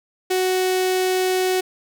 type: tone with notch filter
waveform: sawtooth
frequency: 371.1 Hz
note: F#4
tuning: 5 cents sharp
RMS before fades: -20 dBFS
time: 0.3-1.61 s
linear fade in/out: 10 ms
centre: 1200 Hz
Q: 1.8
effects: none